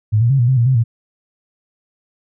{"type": "tone with pitch steps", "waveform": "sine", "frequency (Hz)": [107.1, 117.8, 136.6, 119.9, 131.4, 117.6, 131.3, 115.3], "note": ["A2", "A#2", "C#3", "A#2", "C3", "A#2", "C3", "A#2"], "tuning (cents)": [-46, 19, -25, 49, 8, 16, 6, -19], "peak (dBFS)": -10, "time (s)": [0.12, 0.84], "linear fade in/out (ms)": 20, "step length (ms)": 90, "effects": []}